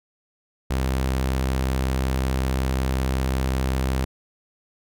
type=tone; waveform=sawtooth; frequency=65.41 Hz; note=C2; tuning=in tune; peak=-17 dBFS; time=0.7-4.05 s; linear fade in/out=10 ms; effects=none